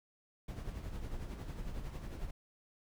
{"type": "noise with tremolo", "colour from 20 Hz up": "brown", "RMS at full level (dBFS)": -40, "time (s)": [0.48, 2.31], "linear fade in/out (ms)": 5, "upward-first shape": "sine", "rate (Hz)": 11, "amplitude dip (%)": 50, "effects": []}